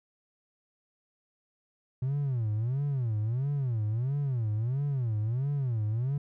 triangle tone with vibrato, 123.47 Hz, B2, in tune, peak -24 dBFS, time 2.02-6.18 s, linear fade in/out 5 ms, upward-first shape sine, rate 1.5 Hz, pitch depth 270 cents each way, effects tanh soft clip ceiling -21 dBFS

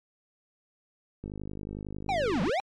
click train, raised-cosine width 3 ms, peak -25 dBFS, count 65, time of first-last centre 1.24-2.495 s, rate 51 Hz
square linear two-way sweep, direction down then up, 820 to 155.9 to 820 Hz, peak -26 dBFS, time 2.09-2.6 s, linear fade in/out 0 ms, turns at 2.42 s
effects low-pass 4000 Hz 12 dB/octave + MP3 64 kbps

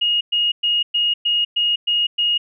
sine tone bursts, 2868 Hz, F7, 45 cents sharp, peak -15 dBFS, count 8, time 0.01-2.38 s, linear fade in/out 10 ms, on 200 ms, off 110 ms, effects none

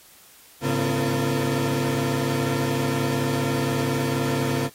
35% pulse tone cluster, 105.3 / 138.6 / 253 / 341.8 / 455 Hz, G#2 / C#3 / B3 / F4 / A#4, +24 / 0 / +42 / -37 / -42 cents, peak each -32 / -24 / -26 / -28 / -28 dBFS, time 0.61-4.7 s, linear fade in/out 50 ms, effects white hiss -51 dBFS RMS until 4.74 s + AAC 48 kbps

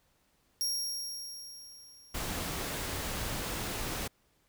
sawtooth tone with exponential decay, 5588 Hz, F8, in tune, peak -26 dBFS, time 0.61-2.87 s, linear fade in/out 0 ms, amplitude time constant 490 ms
pink noise, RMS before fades -36 dBFS, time 2.14-4.08 s, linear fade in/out 10 ms
effects pink hiss -71 dBFS RMS until 4.48 s

